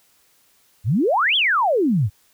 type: exponential two-way sweep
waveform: sine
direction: up then down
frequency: 88.7 to 3500 to 88.7 Hz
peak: -15 dBFS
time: 0.84-2.1 s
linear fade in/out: 50 ms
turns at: 1.36 s
effects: white hiss -59 dBFS RMS until 2.33 s